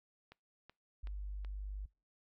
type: click train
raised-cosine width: 0.3 ms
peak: -38 dBFS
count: 4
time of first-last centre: 0.32-1.448 s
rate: 2.66 Hz
type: tone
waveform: sine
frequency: 49.74 Hz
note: G1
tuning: 26 cents sharp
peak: -39 dBFS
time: 1.03-1.86 s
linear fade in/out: 10 ms
effects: noise-tail reverb RT60 0.3 s tail -25 dB re dry